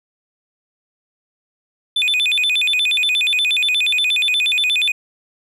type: tone with vibrato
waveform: triangle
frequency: 2960 Hz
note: F#7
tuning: in tune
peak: -13 dBFS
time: 1.96-4.92 s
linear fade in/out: 5 ms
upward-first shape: square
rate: 8.4 Hz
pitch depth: 300 cents each way
effects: none